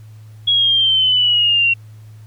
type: exponential sweep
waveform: sine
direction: down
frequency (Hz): 3338 to 2732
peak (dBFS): -11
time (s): 0.47-1.74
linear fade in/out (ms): 10
effects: added 108 Hz sine -36 dBFS peak until 2.26 s + pink hiss -55 dBFS RMS until 2.26 s